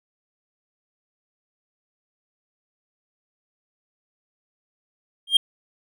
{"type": "tone with exponential growth", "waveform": "triangle", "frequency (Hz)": 3207, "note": "G7", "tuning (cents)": 39, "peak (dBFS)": -6, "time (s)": [5.27, 5.37], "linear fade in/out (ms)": 5, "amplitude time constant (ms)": 21, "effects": []}